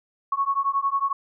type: beating tone pair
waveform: sine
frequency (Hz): 1100 / 1111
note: C#6 / C#6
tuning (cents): -14 / +4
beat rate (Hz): 11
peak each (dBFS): -24 / -24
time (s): 0.32-1.13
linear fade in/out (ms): 5
effects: none